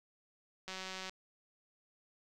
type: click train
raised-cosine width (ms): 0.2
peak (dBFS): -26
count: 79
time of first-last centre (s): 0.68-1.095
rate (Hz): 188
effects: none